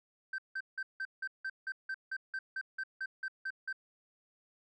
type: tone bursts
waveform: sine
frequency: 1554 Hz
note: G6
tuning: 16 cents flat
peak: -32 dBFS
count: 16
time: 0.33-3.728 s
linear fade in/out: 5 ms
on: 53 ms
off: 170 ms
effects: tanh soft clip ceiling -34 dBFS